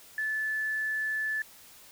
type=tone; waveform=sine; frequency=1740 Hz; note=A6; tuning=20 cents flat; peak=-28 dBFS; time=0.18-1.42 s; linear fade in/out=2 ms; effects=white hiss -53 dBFS RMS until 1.91 s